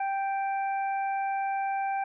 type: harmonic tone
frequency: 784 Hz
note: G5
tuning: in tune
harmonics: 1 / 2 / 3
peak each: -27 / -39 / -41 dBFS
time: 0-2.04 s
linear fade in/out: 5 ms
effects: none